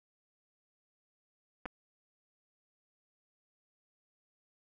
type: clicks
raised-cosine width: 0.5 ms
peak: -25 dBFS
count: 2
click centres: 1.656 / 1.66 s
effects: none